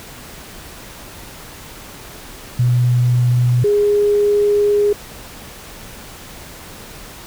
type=tone pair in turn; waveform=sine; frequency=122.8 / 412 Hz; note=B2 / G#4; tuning=-9 / -14 cents; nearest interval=octave + major sixth; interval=2095 cents; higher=second; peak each=-11 dBFS; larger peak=neither; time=2.59-3.64 / 3.64-4.93 s; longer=second; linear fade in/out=5 ms; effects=pink hiss -36 dBFS RMS until 7.26 s